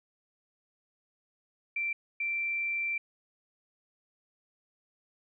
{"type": "tone bursts at uneven times", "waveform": "sine", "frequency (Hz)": 2349, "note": "D7", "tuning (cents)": 0, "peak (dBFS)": -29, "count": 2, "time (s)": [[1.76, 1.93], [2.2, 2.98]], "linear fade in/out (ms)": 5, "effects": []}